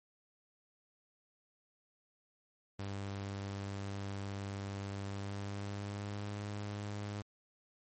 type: tone with pitch glide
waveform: sawtooth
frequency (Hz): 99.2 to 102.82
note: G2 to G#2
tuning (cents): +21 to -17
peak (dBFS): -35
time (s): 2.79-7.22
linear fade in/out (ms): 5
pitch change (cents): +62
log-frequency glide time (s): 5.1-6.41
effects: MP3 32 kbps